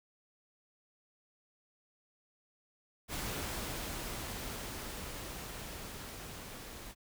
pink noise with level ramp, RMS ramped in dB -38 to -48 dBFS, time 3.08-6.95 s, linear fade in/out 50 ms, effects none

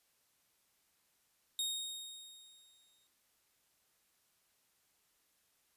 sawtooth tone with exponential decay, 3729 Hz, A#7, in tune, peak -30 dBFS, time 1.59-3.07 s, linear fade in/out 1 ms, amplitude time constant 320 ms, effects white hiss -75 dBFS RMS until 5.76 s + resampled to 32000 Hz

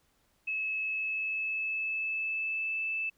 sine tone with pitch glide, 2591 to 2632 Hz, E7 to E7, -30 to -3 cents, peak -30 dBFS, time 0.47-3.1 s, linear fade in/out 10 ms, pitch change +27 cents, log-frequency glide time 0.83-2.81 s, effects pink hiss -71 dBFS RMS until 3.17 s

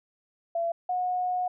sine tone pair in turn, 676 / 727.2 Hz, E5 / F#5, +43 / -30 cents, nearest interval minor second, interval 127 cents, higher second, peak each -25 dBFS, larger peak neither, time 0.55-0.72 / 0.89-1.48 s, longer second, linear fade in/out 5 ms, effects none

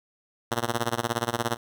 5% pulse tone with tremolo, 118.1 Hz, A#2, 23 cents sharp, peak -11 dBFS, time 0.51-1.57 s, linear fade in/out 10 ms, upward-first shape sine, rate 17 Hz, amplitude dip 95%, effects none

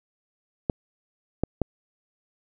clicks, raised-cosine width 2 ms, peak -9 dBFS, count 3, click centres 0.698 / 1.436 / 1.617 s, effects none

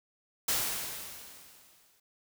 white noise with exponential decay, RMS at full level -28 dBFS, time 0.48-2 s, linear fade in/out 5 ms, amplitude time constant 330 ms, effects none

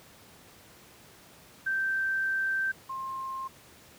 sine tone pair in turn, 1562 / 1060.9 Hz, G6 / C6, -7 / +24 cents, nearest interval perfect fifth, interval 669 cents, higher first, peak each -26 / -33 dBFS, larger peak first, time 1.66-2.72 / 2.89-3.48 s, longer first, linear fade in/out 10 ms, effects pink hiss -54 dBFS RMS until 3.98 s + high-pass 80 Hz 12 dB/octave

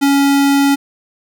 square tone, 279.4 Hz, C#4, 14 cents sharp, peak -10 dBFS, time 0.01-0.76 s, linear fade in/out 20 ms, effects none

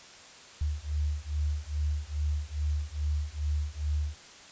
sine beating tone pair, 73.42 / 75.82 Hz, D2 / D#2, 0 / -44 cents, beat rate 2.4 Hz, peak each -31 dBFS, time 0.61-4.16 s, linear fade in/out 5 ms, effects white hiss -50 dBFS RMS until 4.51 s + resampled to 16000 Hz

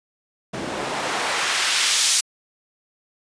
white noise with band-pass filter sweep, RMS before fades -22 dBFS, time 0.53-2.21 s, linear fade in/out 10 ms, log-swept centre 250 to 6400 Hz, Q 0.76, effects resampled to 22050 Hz

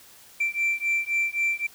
sine beating tone pair, 2345 / 2348.8 Hz, D7 / D7, -3 / 0 cents, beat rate 3.8 Hz, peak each -24 dBFS, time 0.4-1.67 s, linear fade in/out 10 ms, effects tanh soft clip ceiling -19 dBFS + white hiss -51 dBFS RMS until 1.74 s

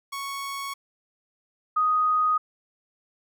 sawtooth / sine tone pair in turn, 1108.7 / 1246.7 Hz, C#6 / D#6, 0 / +3 cents, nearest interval major second, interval 203 cents, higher second, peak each -27 / -19 dBFS, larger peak second, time 0.12-0.74 / 1.76-2.38 s, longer neither, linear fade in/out 10 ms, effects none

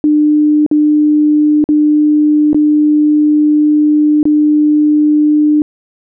sine tone with dropouts, 300.3 Hz, D4, 39 cents sharp, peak -6 dBFS, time 0.04-5.62 s, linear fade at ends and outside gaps 1 ms, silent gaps 0.664-0.713 / 1.641-1.689 / 2.531-2.545 / 4.23-4.254 s, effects none

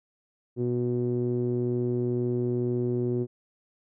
sawtooth tone with low-pass filter, 122.1 Hz, B2, 19 cents flat, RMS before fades -27 dBFS, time 0.56-3.27 s, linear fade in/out 50 ms, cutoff 350 Hz, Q 4.7, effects none

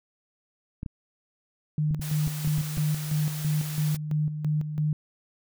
clicks, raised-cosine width 5 ms, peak -21 dBFS, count 8, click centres 0.831 / 0.862 / 1.909 / 1.996 / 2.273 / 2.475 / 2.582 / 2.773 s
sine tone with tremolo, 151.8 Hz, D#3, 42 cents flat, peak -22 dBFS, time 1.78-4.93 s, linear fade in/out 2 ms, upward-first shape square, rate 3 Hz, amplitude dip 60%
white high-pass noise, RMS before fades -39 dBFS, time 2.01-3.97 s, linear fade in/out 10 ms, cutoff 310 Hz, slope 12 dB/octave
effects none

